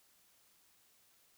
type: silence
effects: white hiss -69 dBFS RMS until 1.37 s